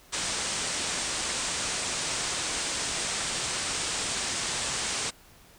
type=low-pass noise; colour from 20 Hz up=white; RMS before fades=-31 dBFS; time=0.12-5.11 s; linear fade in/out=20 ms; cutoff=9100 Hz; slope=96 dB/octave; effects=pink hiss -55 dBFS RMS until 5.58 s